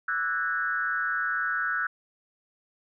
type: tone with frequency modulation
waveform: sine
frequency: 1480 Hz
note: F#6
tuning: in tune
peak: -25 dBFS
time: 0.08-1.87 s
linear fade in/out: 5 ms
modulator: 162 Hz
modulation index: 1.1
effects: none